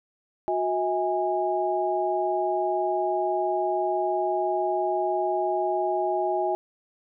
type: tone cluster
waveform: sine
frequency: 364.7 / 643 / 823 Hz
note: F#4 / E5 / G#5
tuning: -25 / -43 / -16 cents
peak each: -27 dBFS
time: 0.48-6.55 s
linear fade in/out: 0 ms
effects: none